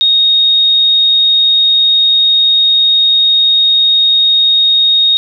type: tone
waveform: sine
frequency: 3729 Hz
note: A#7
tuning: in tune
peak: -6 dBFS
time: 0.01-5.17 s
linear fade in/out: 0 ms
effects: none